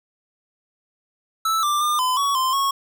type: tone with pitch steps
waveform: square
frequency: 1315 / 1182 / 1204 / 1015 / 1123 / 1040 / 1100 Hz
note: E6 / D6 / D6 / B5 / C#6 / C6 / C#6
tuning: -5 / +11 / +43 / +47 / +22 / -11 / -14 cents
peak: -19 dBFS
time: 1.45-2.71 s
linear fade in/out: 5 ms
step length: 180 ms
effects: none